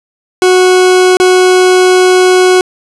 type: tone with dropouts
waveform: 40% pulse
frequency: 367.8 Hz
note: F#4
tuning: 10 cents flat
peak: -3 dBFS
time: 0.42-2.61 s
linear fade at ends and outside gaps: 1 ms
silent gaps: 1.17-1.2 s
effects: resampled to 24000 Hz + 7-bit